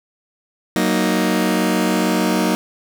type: chord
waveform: sawtooth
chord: D# minor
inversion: first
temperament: just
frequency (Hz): 186.68 / 233.3 / 311.1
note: F#3 / A#3 / D#4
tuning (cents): +16 / +2 / 0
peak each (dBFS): -16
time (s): 0.76-2.55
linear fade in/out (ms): 0
effects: none